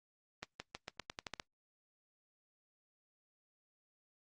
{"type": "accelerating click train", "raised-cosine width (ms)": 0.2, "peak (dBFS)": -23, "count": 10, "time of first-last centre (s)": [0.43, 1.398], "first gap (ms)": 170, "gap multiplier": 0.88, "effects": ["noise-tail reverb RT60 0.1 s tail -21 dB re dry", "Opus 24 kbps"]}